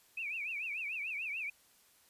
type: tone with vibrato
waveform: sine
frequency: 2477 Hz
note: D#7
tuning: 8 cents flat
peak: -36 dBFS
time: 0.17-1.5 s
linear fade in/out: 5 ms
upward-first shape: triangle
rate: 6.8 Hz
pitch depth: 200 cents each way
effects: white hiss -66 dBFS RMS until 2.09 s + resampled to 32000 Hz